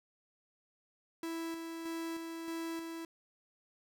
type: tone with tremolo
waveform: 45% pulse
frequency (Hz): 329.6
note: E4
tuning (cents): 0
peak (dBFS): -37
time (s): 1.23-3.05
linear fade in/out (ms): 2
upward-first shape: square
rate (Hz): 1.6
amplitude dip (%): 35
effects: none